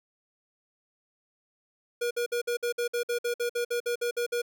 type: tone bursts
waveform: square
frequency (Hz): 479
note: A#4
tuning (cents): +47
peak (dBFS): -27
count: 16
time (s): 2.01-4.419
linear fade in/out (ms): 10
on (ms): 99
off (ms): 55
effects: none